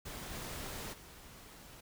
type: noise with level steps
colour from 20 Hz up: pink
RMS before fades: -45 / -43 / -54 dBFS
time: 0.05-1.81 s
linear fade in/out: 10 ms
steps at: 0.31 / 0.92 s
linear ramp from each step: 20 ms
effects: none